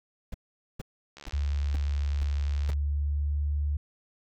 brown noise bursts, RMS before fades -34 dBFS, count 6, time 0.32-2.708 s, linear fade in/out 5 ms, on 23 ms, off 450 ms
click train, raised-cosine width 0.2 ms, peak -28 dBFS, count 113, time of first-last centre 1.17-2.732 s, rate 71.7 Hz
sine tone with pitch glide, 71.6 to 73.02 Hz, D2 to D2, -43 to -9 cents, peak -25 dBFS, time 1.33-3.77 s, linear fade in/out 5 ms, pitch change +34 cents, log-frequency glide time 2.41-3.43 s
effects none

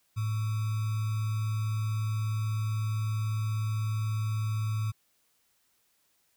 sine tone with sample-and-hold, 108.1 Hz, A2, 30 cents flat, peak -27 dBFS, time 0.16-4.92 s, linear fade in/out 20 ms, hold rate 1225 Hz, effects white hiss -71 dBFS RMS until 6.36 s

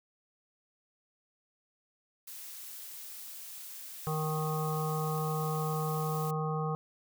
blue noise, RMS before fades -45 dBFS, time 2.27-6.31 s, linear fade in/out 5 ms
harmonic tone, 155.56 Hz, D#3, in tune, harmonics 1 / 3 / 5 / 7 / 8, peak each -32 / -37 / -39 / -40 / -41 dBFS, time 4.07-6.75 s, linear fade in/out 0 ms
effects none

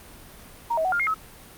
sine tone with pitch steps, 935 / 640 / 746 / 1405 / 2136 / 1287 Hz, A#5 / D#5 / F#5 / F6 / C7 / E6, +5 / +49 / +14 / +10 / +35 / -42 cents, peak -21 dBFS, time 0.7-1.144 s, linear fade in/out 10 ms, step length 74 ms, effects pink hiss -46 dBFS RMS until 1.57 s + Opus 32 kbps

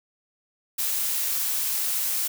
blue noise, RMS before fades -26 dBFS, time 0.78-2.28 s, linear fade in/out 10 ms, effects none

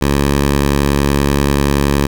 10% pulse tone, 70.5 Hz, C#2, 30 cents sharp, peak -3 dBFS, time 0.01-2.07 s, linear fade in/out 10 ms, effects none

